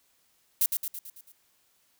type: noise with echo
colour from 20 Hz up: violet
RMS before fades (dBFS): -23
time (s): 0.61-0.66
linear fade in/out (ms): 2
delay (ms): 110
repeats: 6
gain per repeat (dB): -5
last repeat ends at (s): 1.32
effects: white hiss -68 dBFS RMS until 1.99 s